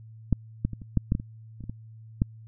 clicks, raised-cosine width 5 ms, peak -9 / -12 / -23 / -27 / -9 / -10 / -14 / -23 / -29 / -26 / -22 / -9 dBFS, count 12, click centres 0.327 / 0.65 / 0.733 / 0.818 / 0.973 / 1.121 / 1.151 / 1.199 / 1.607 / 1.639 / 1.696 / 2.219 s, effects added 111 Hz sine -44 dBFS peak until 2.47 s

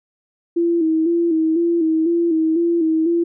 sine tone with vibrato, 329.6 Hz, E4, in tune, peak -14 dBFS, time 0.56-3.24 s, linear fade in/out 10 ms, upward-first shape square, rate 2 Hz, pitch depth 54 cents each way, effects none

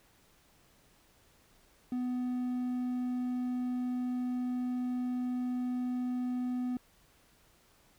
triangle tone, 249.2 Hz, B3, 16 cents sharp, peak -29 dBFS, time 1.92-6.77 s, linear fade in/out 2 ms, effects pink hiss -65 dBFS RMS until 7.98 s

